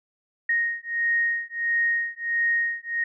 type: beating tone pair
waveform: sine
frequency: 1864.7 / 1866.2 Hz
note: A#6 / A#6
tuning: 0 / +1 cents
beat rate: 1.5 Hz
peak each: -25 dBFS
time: 0.49-3.04 s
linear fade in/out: 5 ms
effects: none